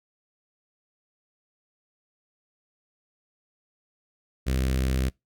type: tone with notch filter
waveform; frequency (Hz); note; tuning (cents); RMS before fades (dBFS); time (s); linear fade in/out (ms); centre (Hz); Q
sawtooth; 65; C2; -11; -25; 4.46-5.1; 20; 890; 0.92
effects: noise-tail reverb RT60 0.2 s tail -26 dB re dry